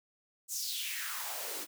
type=noise with high-pass filter sweep; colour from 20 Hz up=white; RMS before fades=-38 dBFS; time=0.48-1.67 s; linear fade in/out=50 ms; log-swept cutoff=7500 to 280 Hz; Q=3.7; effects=none